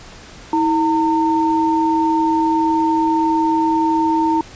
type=tone pair together; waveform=sine; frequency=322 / 910.8 Hz; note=E4 / A#5; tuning=-41 / -40 cents; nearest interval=octave + tritone; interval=1801 cents; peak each=-16 dBFS; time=0.53-4.41 s; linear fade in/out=2 ms; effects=pink hiss -39 dBFS RMS until 4.55 s + resampled to 16000 Hz